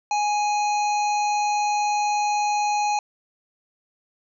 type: harmonic tone with a mistuned harmonic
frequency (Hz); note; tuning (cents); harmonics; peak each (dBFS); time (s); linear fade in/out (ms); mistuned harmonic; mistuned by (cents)
832; G#5; +3; 1 / 3 / 5 / 7 / 8; -20 / -31 / -36 / -38 / -37; 0.11-2.99; 2; 7; +27
effects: none